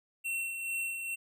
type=tone with tremolo; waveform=square; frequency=2715 Hz; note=F7; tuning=50 cents flat; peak=-32 dBFS; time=0.24-1.16 s; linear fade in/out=20 ms; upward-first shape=sine; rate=2.3 Hz; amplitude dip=45%; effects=none